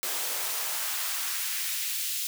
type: noise with high-pass filter sweep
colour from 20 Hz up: white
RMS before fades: -31 dBFS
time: 0.03-2.27 s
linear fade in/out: 0 ms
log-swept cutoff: 370 to 3400 Hz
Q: 1
effects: none